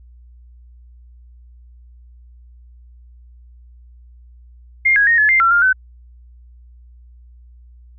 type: tone with pitch steps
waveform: sine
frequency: 2118 / 1653 / 1857 / 1714 / 2098 / 1357 / 1404 / 1518 Hz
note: C7 / G#6 / A#6 / A6 / C7 / E6 / F6 / F#6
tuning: +21 / -9 / -7 / -46 / +4 / +50 / +9 / +44 cents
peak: -10 dBFS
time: 4.85-5.73 s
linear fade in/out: 10 ms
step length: 110 ms
effects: added 60 Hz sine -41 dBFS peak until 7.98 s